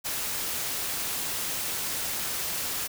white noise, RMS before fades -31 dBFS, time 0.04-2.88 s, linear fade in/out 20 ms, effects none

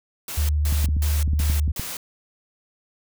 white noise bursts, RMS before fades -32 dBFS, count 5, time 0.28-1.97 s, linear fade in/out 2 ms, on 210 ms, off 160 ms
sine tone with vibrato, 74.7 Hz, D2, 30 cents sharp, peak -18 dBFS, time 0.37-1.72 s, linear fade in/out 10 ms, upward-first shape sine, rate 12 Hz, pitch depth 12 cents each way
clicks, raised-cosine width 5 ms, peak -16 dBFS, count 10, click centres 0.725 / 0.844 / 0.888 / 0.967 / 1.278 / 1.334 / 1.4 / 1.499 / 1.679 / 1.796 s
effects none

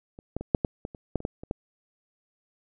clicks, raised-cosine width 2 ms, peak -30 / -16 / -21 / -6 / -11 / -20 / -28 / -11 / -26 / -14 / -26 / -15 dBFS, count 12, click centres 0.189 / 0.366 / 0.41 / 0.548 / 0.648 / 0.851 / 0.948 / 1.157 / 1.204 / 1.251 / 1.435 / 1.511 s, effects none

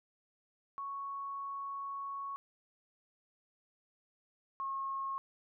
sine tone pair in turn, 1108.7 / 1085.3 Hz, C#6 / C#6, 0 / -37 cents, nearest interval unison, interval 37 cents, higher first, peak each -38 / -35 dBFS, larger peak second, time 0.78-2.36 / 4.6-5.18 s, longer first, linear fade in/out 0 ms, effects none

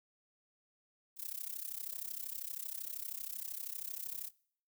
violet noise with amplitude modulation, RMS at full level -39 dBFS, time 1.16-4.31 s, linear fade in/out 50 ms, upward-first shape sine, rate 32.8 Hz, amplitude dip 90%, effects noise-tail reverb RT60 0.6 s tail -23 dB re dry

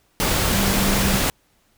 sine tone in noise, 196 Hz, G3, in tune, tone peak -22 dBFS, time 0.52-1.19 s, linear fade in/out 0 ms, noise pink, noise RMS -20 dBFS, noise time 0.2-1.3 s, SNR -5 dB, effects pink hiss -62 dBFS RMS until 1.77 s

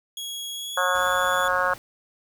sawtooth tone with pitch glide, 3322 to 3429 Hz, G#7 to A7, 0 to -45 cents, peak -28 dBFS, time 0.17-1.48 s, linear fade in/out 2 ms, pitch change +55 cents, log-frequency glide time 0.52-1.08 s
harmonic tone, 181.5 Hz, F#3, 33 cents flat, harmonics 3 / 4 / 5 / 6 / 7 / 8 / 9, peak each -27 / -31 / -31 / -26 / -28 / -26 / -29 dBFS, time 0.77-1.74 s, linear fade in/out 5 ms
pink noise, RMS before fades -44 dBFS, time 0.95-1.78 s, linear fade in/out 0 ms
effects none

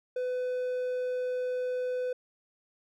triangle tone, 502 Hz, B4, 28 cents sharp, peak -27 dBFS, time 0.16-2.13 s, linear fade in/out 5 ms, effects none

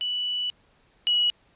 sine tone pair in turn, 2960 / 2921 Hz, F#7 / F#7, 0 / -23 cents, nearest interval unison, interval 23 cents, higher first, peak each -25 / -19 dBFS, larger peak second, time 0.01-0.5 / 1.07-1.3 s, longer first, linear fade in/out 0 ms, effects pink hiss -62 dBFS RMS until 1.55 s + resampled to 8000 Hz

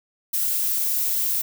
violet noise, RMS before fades -23 dBFS, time 0.33-1.42 s, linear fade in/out 10 ms, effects none

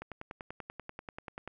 click train, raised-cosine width 0.5 ms, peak -26 dBFS, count 16, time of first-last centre 0.02-1.476 s, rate 10.3 Hz, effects none

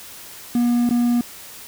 triangle tone with dropouts, 240.2 Hz, B3, 48 cents flat, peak -13 dBFS, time 0.55-1.21 s, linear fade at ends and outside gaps 2 ms, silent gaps 0.892-0.908 s, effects white hiss -39 dBFS RMS until 1.67 s

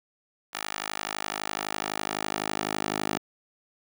10% pulse tone with high-pass filter sweep, 51.91 Hz, G#1, in tune, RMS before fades -32 dBFS, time 0.53-3.18 s, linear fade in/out 10 ms, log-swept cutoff 1100 to 340 Hz, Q 0.73, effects none

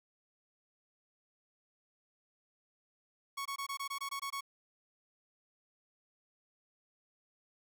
sawtooth tone bursts, 1108.7 Hz, C#6, in tune, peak -33 dBFS, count 10, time 3.37-4.409 s, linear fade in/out 10 ms, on 85 ms, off 21 ms, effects none

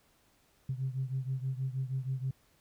sine beating tone pair, 129.9 / 136.2 Hz, C3 / C#3, -12 / -30 cents, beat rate 6.3 Hz, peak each -33 / -36 dBFS, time 0.69-2.31 s, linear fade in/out 5 ms, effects tanh soft clip ceiling -25 dBFS + pink hiss -68 dBFS RMS until 2.6 s

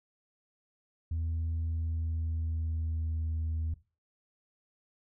sine tone with pitch glide, 81.6 to 80.06 Hz, E2 to D#2, -17 to +50 cents, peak -28 dBFS, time 1.11-3.74 s, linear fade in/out 5 ms, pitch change -33 cents, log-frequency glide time 1.67-3.25 s, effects noise-tail reverb RT60 0.3 s tail -18 dB re dry + tanh soft clip ceiling -28 dBFS

